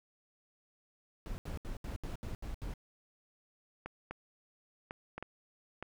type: noise bursts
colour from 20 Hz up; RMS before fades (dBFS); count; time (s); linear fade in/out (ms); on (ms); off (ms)
brown; -40; 8; 1.26-2.738; 0; 120; 74
type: clicks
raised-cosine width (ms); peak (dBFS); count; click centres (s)
0.5; -26; 6; 3.86 / 4.11 / 4.909 / 5.18 / 5.226 / 5.826
effects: none